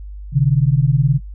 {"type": "beating tone pair", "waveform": "sine", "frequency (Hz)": [130.81, 149.81], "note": ["C3", "D3"], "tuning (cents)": [0, 35], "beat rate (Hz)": 19, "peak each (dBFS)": -14, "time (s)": [0.32, 1.2], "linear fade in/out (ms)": 50, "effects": ["noise-tail reverb RT60 0.1 s tail -17 dB re dry", "added 50 Hz sine -29 dBFS peak until 1.34 s"]}